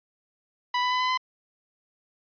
sawtooth tone with pitch steps, 987.8 / 995.8 / 1003.9 / 1012.1 / 1020.3 Hz, B5 / B5 / B5 / B5 / C6, 0 / +14 / +28 / +42 / -44 cents, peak -19 dBFS, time 0.74-1.175 s, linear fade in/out 5 ms, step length 87 ms, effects resampled to 11025 Hz

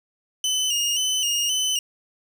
25% pulse tone with vibrato, 2934 Hz, F#7, 15 cents flat, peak -17 dBFS, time 0.44-1.79 s, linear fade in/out 2 ms, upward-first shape square, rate 1.9 Hz, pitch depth 53 cents each way, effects none

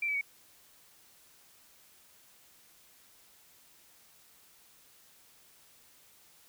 sine tone with pitch steps, 2349 / 2294 / 2240 Hz, D7 / D7 / C#7, 0 / -41 / +18 cents, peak -29 dBFS, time 0.02-0.212 s, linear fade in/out 5 ms, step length 64 ms, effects white hiss -61 dBFS RMS until 6.48 s

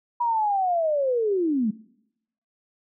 sine linear sweep, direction down, 971 to 200 Hz, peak -20 dBFS, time 0.2-1.71 s, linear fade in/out 10 ms, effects noise-tail reverb RT60 0.8 s tail -22 dB re dry

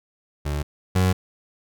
30% pulse tone pair in turn, 73.42 / 92.5 Hz, D2 / F#2, 0 / 0 cents, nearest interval major third, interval 400 cents, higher second, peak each -21 / -14 dBFS, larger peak second, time 0.45-0.63 / 0.95-1.13 s, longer neither, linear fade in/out 10 ms, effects none

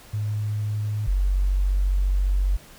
sine tone pair in turn, 105.5 / 47.28 Hz, G#2 / F#1, +28 / +38 cents, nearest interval octave + major second, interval 1390 cents, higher first, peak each -23 / -18 dBFS, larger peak second, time 0.13-1.07 / 1.07-2.57 s, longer second, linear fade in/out 10 ms, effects pink hiss -48 dBFS RMS until 2.78 s

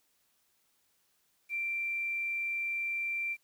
sine tone with quantisation, 2356 Hz, D7, 5 cents sharp, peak -31 dBFS, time 1.49-3.37 s, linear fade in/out 50 ms, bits 10, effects white hiss -73 dBFS RMS until 3.43 s

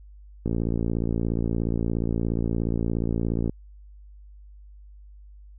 click train, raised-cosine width 3 ms, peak -13 dBFS, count 174, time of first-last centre 0.46-3.495 s, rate 57 Hz, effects added 50 Hz sine -44 dBFS peak until 5.58 s

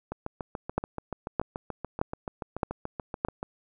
two click trains, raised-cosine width 1 ms, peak -19 / -11 dBFS, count 24 / 5, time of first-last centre 0.12-3.429 / 0.78-3.249 s, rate 6.95 / 1.62 Hz, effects none

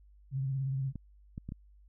sine tone with vibrato, 134.5 Hz, C3, 48 cents sharp, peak -30 dBFS, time 0.31-0.93 s, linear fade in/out 50 ms, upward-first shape triangle, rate 17 Hz, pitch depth 55 cents each way
clicks, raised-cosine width 5 ms, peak -27 dBFS, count 4, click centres 0.957 / 1.379 / 1.49 / 1.521 s
effects added 50 Hz sine -56 dBFS peak until 1.88 s

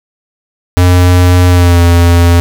square tone with pitch glide, 89.6 to 86 Hz, F2 to F2, +45 to -26 cents, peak -4 dBFS, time 0.77-2.4 s, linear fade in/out 0 ms, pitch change -71 cents, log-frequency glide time 1.49-1.81 s, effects none

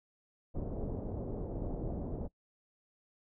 pink low-pass noise, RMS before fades -38 dBFS, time 0.54-2.28 s, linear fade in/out 20 ms, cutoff 610 Hz, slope 24 dB/octave, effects noise-tail reverb RT60 0.1 s tail -21 dB re dry

